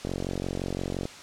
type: click train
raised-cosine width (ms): 2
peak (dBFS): -17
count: 47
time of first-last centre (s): 0.05-1.054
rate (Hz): 45.8
effects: white hiss -44 dBFS RMS until 1.22 s + low-pass 6000 Hz 12 dB/octave